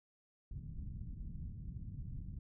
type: low-pass noise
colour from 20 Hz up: pink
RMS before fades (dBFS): -45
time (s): 0.51-2.39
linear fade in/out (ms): 2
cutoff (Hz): 180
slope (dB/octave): 24
effects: none